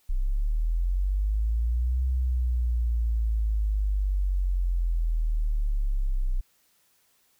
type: linear two-way sweep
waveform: sine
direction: up then down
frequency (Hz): 30.71 to 64.3 to 30.71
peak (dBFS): -22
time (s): 0.09-6.41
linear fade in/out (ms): 10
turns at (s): 2.05
effects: white hiss -66 dBFS RMS until 7.39 s